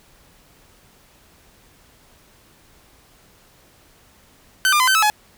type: tone with pitch steps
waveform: sawtooth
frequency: 1530 / 1201 / 1019 / 1538 / 1300 / 845 Hz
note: G6 / D6 / C6 / G6 / E6 / G#5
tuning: -42 / +38 / -46 / -33 / -24 / +30 cents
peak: -10 dBFS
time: 4.65-5.1 s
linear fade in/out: 0 ms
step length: 75 ms
effects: pink hiss -53 dBFS RMS until 5.37 s